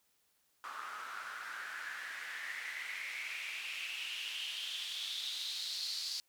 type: noise with band-pass filter sweep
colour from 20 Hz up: white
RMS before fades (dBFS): -42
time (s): 0.64-6.2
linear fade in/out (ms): 0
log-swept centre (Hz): 1200 to 4600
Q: 5.7
effects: white hiss -75 dBFS RMS until 6.28 s